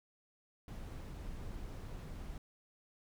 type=noise; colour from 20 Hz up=brown; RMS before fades=-45 dBFS; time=0.68-2.38 s; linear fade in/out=2 ms; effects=none